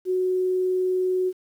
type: tone with vibrato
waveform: sine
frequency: 369.1 Hz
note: F#4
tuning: 4 cents flat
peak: -20 dBFS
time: 0.05-1.33 s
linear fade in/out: 50 ms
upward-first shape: triangle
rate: 20 Hz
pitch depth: 10 cents each way
effects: 9-bit